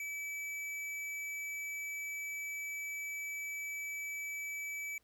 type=tone with hard clipping; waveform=sine; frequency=2300 Hz; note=D7; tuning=37 cents flat; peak=-40 dBFS; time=0-4.98 s; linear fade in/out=2 ms; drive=13 dB; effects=pink hiss -74 dBFS RMS until 5.03 s